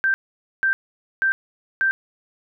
sine tone bursts, 1567 Hz, G6, 1 cent flat, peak -16 dBFS, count 4, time 0.04-1.91 s, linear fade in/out 0 ms, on 100 ms, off 490 ms, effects none

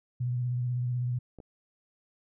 sine tone with vibrato, 123.4 Hz, B2, 1 cent flat, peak -27 dBFS, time 0.2-1.19 s, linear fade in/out 10 ms, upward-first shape triangle, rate 16 Hz, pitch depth 38 cents each way
clicks, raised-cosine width 2 ms, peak -33 dBFS, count 2, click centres 1.387 / 1.402 s
effects none

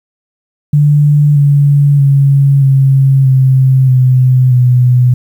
sine tone with pitch steps, 146.83 / 142.9 / 139.07 / 135.35 / 131.72 / 128.19 / 124.76 Hz, D3 / D3 / C#3 / C#3 / C3 / C3 / B2, 0 / -47 / +6 / -41 / +12 / -35 / +18 cents, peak -4 dBFS, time 0.73-5.14 s, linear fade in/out 5 ms, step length 630 ms, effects 7-bit

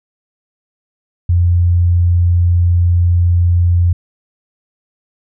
sine tone, 87.31 Hz, F2, in tune, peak -8 dBFS, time 1.29-3.93 s, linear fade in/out 5 ms, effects none

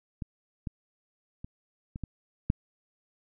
clicks, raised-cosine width 5 ms, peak -22 / -21 / -27 / -25 / -22 / -11 dBFS, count 6, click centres 0.222 / 0.672 / 1.445 / 1.959 / 2.037 / 2.501 s, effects none

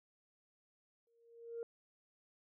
sine tone with exponential growth, 465.1 Hz, A#4, 4 cents flat, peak -37 dBFS, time 1.07-1.63 s, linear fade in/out 1 ms, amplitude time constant 120 ms, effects tanh soft clip ceiling -36 dBFS

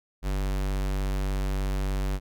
square tone, 48.31 Hz, G1, 25 cents flat, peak -26 dBFS, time 0.22-2.2 s, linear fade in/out 50 ms, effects none

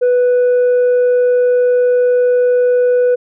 sine tone, 493.9 Hz, B4, in tune, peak -6 dBFS, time 0.01-3.16 s, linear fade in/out 20 ms, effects tanh soft clip ceiling -8 dBFS

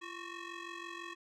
15% pulse ring-modulated tone, 732 Hz, F#5, 19 cents flat, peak -33 dBFS, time 0.01-1.15 s, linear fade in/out 20 ms, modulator 389 Hz, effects low-pass 5000 Hz 12 dB/octave

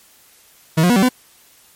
40% pulse tone with pitch steps, 159.6 / 178.3 / 242.4 / 191.7 / 252.6 Hz, D#3 / F3 / B3 / G3 / B3, +44 / +36 / -32 / -38 / +39 cents, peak -10 dBFS, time 0.77-1.09 s, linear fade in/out 10 ms, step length 64 ms, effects white hiss -50 dBFS RMS until 1.75 s + MP3 64 kbps

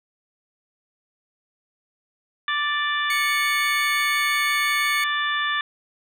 harmonic tone, 587.3 Hz, D5, in tune, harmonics 2 / 3 / 4 / 5 / 6, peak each -26 / -24 / -34 / -34 / -29 dBFS, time 2.48-5.61 s, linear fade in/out 2 ms
40% pulse tone with vibrato, 2214 Hz, C#7, 3 cents flat, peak -23 dBFS, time 3.1-5.04 s, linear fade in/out 2 ms, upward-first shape triangle, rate 5.8 Hz, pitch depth 8 cents each way
effects none

